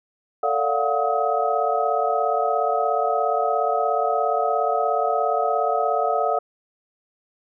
sine tone cluster, 445.8 / 580 / 696 / 733 / 1270 Hz, A4 / D5 / F5 / F#5 / D#6, +23 / -22 / -6 / -16 / +35 cents, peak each -26 / -26 / -24 / -24 / -26 dBFS, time 0.43-6.39 s, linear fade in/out 5 ms, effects none

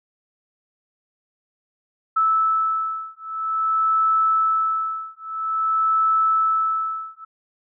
sine beating tone pair, 1310 / 1310.5 Hz, E6 / E6, -11 / -11 cents, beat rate 0.5 Hz, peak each -21 dBFS, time 2.16-7.25 s, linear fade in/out 10 ms, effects none

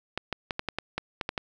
clicks, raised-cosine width 0.3 ms, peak -13 dBFS, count 10, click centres 0.176 / 0.327 / 0.508 / 0.594 / 0.687 / 0.786 / 0.98 / 1.212 / 1.291 / 1.378 s, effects none

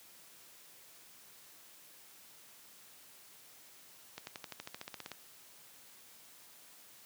accelerating click train, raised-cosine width 0.2 ms, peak -25 dBFS, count 14, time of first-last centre 4.18-5.117 s, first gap 91 ms, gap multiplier 0.96, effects white hiss -58 dBFS RMS until 7.05 s + high-pass 100 Hz 12 dB/octave

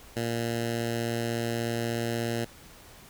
10% pulse tone with notch filter, 116.54 Hz, A#2, in tune, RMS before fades -30 dBFS, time 0.16-2.45 s, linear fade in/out 10 ms, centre 1000 Hz, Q 1.8, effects pink hiss -51 dBFS RMS until 3.09 s

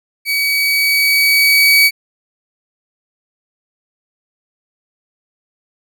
30% pulse tone with level ramp, 2269 Hz, C#7, 40 cents sharp, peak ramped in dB -12 to -4 dBFS, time 0.25-1.91 s, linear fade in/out 50 ms, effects none

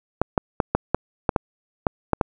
clicks, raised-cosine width 1 ms, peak -3 dBFS, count 10, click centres 0.216 / 0.378 / 0.602 / 0.75 / 0.946 / 1.292 / 1.362 / 1.868 / 2.133 / 2.212 s, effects none

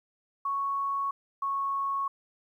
sine tone pair in turn, 1108.7 / 1103.2 Hz, C#6 / C#6, 0 / -9 cents, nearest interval unison, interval 9 cents, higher first, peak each -27 dBFS, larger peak neither, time 0.45-1.11 / 1.42-2.08 s, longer neither, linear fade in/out 5 ms, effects 11-bit

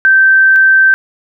sine tone pair in turn, 1555 / 1555 Hz, G6 / G6, -14 / -14 cents, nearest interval unison, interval 0 cents, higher neither, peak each -4 dBFS, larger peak neither, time 0.05-0.56 / 0.56-0.94 s, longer first, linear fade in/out 0 ms, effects none

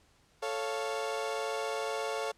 30% pulse chord, A augmented, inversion none, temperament equal, 440 / 554.4 / 698.5 Hz, A4 / C#5 / E#5, 0 / 0 / 0 cents, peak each -33 / -34 / -36 dBFS, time 0.42-2.32 s, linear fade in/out 10 ms, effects pink hiss -66 dBFS RMS until 2.37 s + low-pass 9000 Hz 12 dB/octave

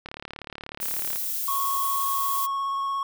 click train, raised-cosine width 0.3 ms, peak -20 dBFS, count 41, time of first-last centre 0.06-1.159 s, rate 36.4 Hz
violet noise, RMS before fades -29 dBFS, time 0.8-2.47 s, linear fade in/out 20 ms
triangle tone with vibrato, 1100 Hz, C#6, 14 cents flat, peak -23 dBFS, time 1.48-3.03 s, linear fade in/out 2 ms, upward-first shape square, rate 17 Hz, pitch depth 9 cents each way
effects none

